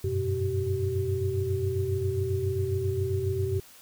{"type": "tone cluster", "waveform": "sine", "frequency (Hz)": [92.2, 99.6, 123.4, 383.6], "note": ["F#2", "G2", "B2", "G4"], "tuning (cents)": [-6, 28, -1, -37], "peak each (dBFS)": [-30, -32, -33, -29], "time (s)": [0.04, 3.6], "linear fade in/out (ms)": 5, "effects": ["white hiss -52 dBFS RMS until 3.81 s"]}